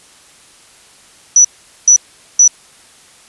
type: tone bursts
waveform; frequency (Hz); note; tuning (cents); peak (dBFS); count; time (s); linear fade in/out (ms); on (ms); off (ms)
sine; 5920; F#8; 0; -3; 3; 1.36-2.478; 2; 86; 430
effects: white hiss -44 dBFS RMS until 3.28 s + resampled to 24000 Hz